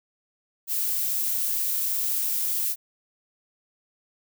violet noise, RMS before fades -26 dBFS, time 0.67-2.76 s, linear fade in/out 50 ms, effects none

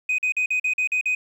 sine tone bursts, 2502 Hz, D#7, 9 cents sharp, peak -17 dBFS, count 8, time 0.09-1.15 s, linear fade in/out 5 ms, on 94 ms, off 44 ms, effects tanh soft clip ceiling -18 dBFS + 9-bit

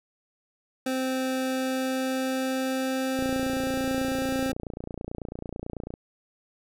25% pulse tone with pitch glide, 260.5 to 264.4 Hz, C4 to C4, -7 to +18 cents, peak -22 dBFS, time 0.86-4.52 s, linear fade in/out 5 ms, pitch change +25 cents, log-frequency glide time 1.43-4.37 s
click train, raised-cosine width 2 ms, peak -21 dBFS, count 81, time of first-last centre 3.19-5.939 s, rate 29.1 Hz
effects none

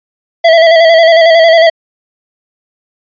square tone with vibrato, 659.3 Hz, E5, in tune, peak -3 dBFS, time 0.44-1.7 s, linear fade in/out 10 ms, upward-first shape square, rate 11 Hz, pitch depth 36 cents each way, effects resampled to 11025 Hz

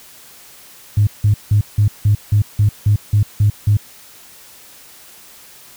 sine tone bursts, 103.83 Hz, G#2, in tune, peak -8 dBFS, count 11, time 0.97-3.77 s, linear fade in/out 5 ms, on 100 ms, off 170 ms, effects tanh soft clip ceiling -4 dBFS + white hiss -42 dBFS RMS until 5.76 s

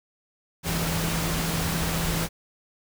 sine tone in noise, 164.81 Hz, E3, in tune, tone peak -28 dBFS, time 0.63-2.29 s, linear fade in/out 50 ms, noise pink, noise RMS -28 dBFS, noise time 0.63-2.29 s, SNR -3 dB, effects none

